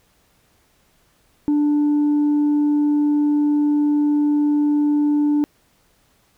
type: tone with tanh clipping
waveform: sine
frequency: 294.4 Hz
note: D4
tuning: 4 cents sharp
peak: -15 dBFS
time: 1.48-5.44 s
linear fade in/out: 0 ms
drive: 1 dB
effects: pink hiss -60 dBFS RMS until 6.37 s